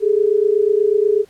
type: tone pair together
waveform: sine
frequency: 403.5 / 431.7 Hz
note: G#4 / A4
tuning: -50 / -33 cents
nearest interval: minor second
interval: 117 cents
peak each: -15 dBFS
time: 0-1.25 s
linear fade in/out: 50 ms
effects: pink hiss -53 dBFS RMS until 1.29 s + low-pass 12000 Hz 12 dB/octave